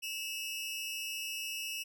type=tone pair together; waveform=sawtooth; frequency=2637 / 2871 Hz; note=E7 / F7; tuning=0 / +47 cents; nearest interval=minor second; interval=147 cents; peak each=-36 / -37 dBFS; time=0.02-1.84 s; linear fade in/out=20 ms; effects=none